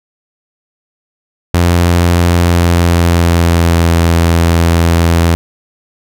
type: tone with pitch glide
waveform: sawtooth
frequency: 86.6 to 84.09 Hz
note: F2 to E2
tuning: -14 to +35 cents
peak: -3 dBFS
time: 1.54-5.35 s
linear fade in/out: 0 ms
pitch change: -51 cents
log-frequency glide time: 2.4-3.9 s
effects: none